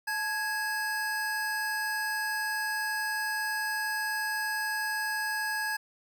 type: tone pair together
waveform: square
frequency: 869 / 1658.6 Hz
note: A5 / G#6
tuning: -22 / -3 cents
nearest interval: major seventh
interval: 1119 cents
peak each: -36 / -31 dBFS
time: 0.07-5.77 s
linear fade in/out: 10 ms
effects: none